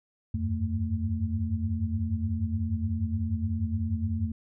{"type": "tone cluster", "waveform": "sine", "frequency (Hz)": [85.5, 95.5, 102.2, 223.3], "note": ["F2", "G2", "G#2", "A3"], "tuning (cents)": [-36, -45, -27, 26], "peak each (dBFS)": [-30, -31, -37, -32], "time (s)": [0.34, 4.32], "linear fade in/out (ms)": 5, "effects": []}